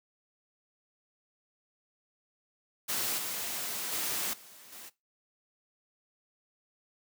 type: noise with level steps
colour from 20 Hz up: white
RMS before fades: -32 / -36 / -33 / -53 / -47 dBFS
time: 2.88-4.9 s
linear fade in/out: 20 ms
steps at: 3.18 / 3.92 / 4.33 / 4.72 s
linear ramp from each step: 5 ms
effects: noise-tail reverb RT60 0.2 s tail -18 dB re dry + high-pass 150 Hz 12 dB/octave